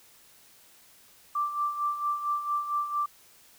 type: tone with tremolo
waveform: sine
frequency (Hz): 1175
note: D6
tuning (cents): +1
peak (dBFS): -24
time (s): 1.35-3.06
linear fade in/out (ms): 5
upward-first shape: sine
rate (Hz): 4.4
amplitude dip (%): 65
effects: white hiss -57 dBFS RMS until 3.58 s